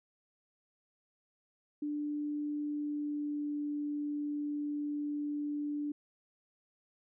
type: tone with pitch glide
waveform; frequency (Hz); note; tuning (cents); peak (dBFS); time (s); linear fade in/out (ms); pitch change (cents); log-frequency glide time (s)
sine; 295.3 to 293.4; D4 to D4; +10 to -2; -33; 1.82-5.92; 5; -12; 2.6-3.59
effects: none